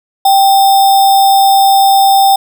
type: tone with sample-and-hold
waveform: sine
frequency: 784 Hz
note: G5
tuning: in tune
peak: -4 dBFS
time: 0.25-2.36 s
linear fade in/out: 5 ms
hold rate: 4410 Hz
effects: none